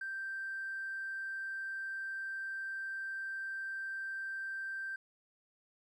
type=tone; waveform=triangle; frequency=1568 Hz; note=G6; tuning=in tune; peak=-34 dBFS; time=0.01-4.96 s; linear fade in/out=5 ms; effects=tanh soft clip ceiling -35 dBFS